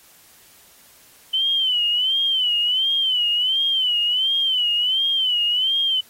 sine tone with vibrato, 3038 Hz, F#7, 45 cents sharp, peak -17 dBFS, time 1.33-6.01 s, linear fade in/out 10 ms, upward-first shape sine, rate 1.4 Hz, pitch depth 110 cents each way, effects white hiss -51 dBFS RMS until 6.09 s + AAC 48 kbps

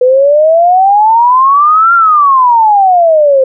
sine exponential two-way sweep, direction up then down, 493.9 to 1396.9 to 518 Hz, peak -3 dBFS, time 0.01-3.44 s, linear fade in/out 5 ms, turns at 1.94 s, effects none

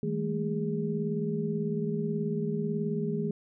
sine tone cluster, 160.4 / 201.7 / 220 / 411 Hz, E3 / G3 / A3 / G#4, -47 / +50 / 0 / -18 cents, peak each -32 / -36 / -33 / -33 dBFS, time 0.03-3.31 s, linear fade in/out 2 ms, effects none

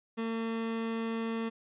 30% pulse tone, 226.7 Hz, A#3, 48 cents flat, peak -29 dBFS, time 0.17-1.5 s, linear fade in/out 20 ms, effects resampled to 8000 Hz

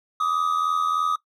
triangle tone pair together, 1172 / 1255.2 Hz, D6 / D#6, -4 / +15 cents, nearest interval minor second, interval 119 cents, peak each -24 / -20 dBFS, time 0.2-1.16 s, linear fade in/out 5 ms, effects noise-tail reverb RT60 0.1 s tail -19 dB re dry

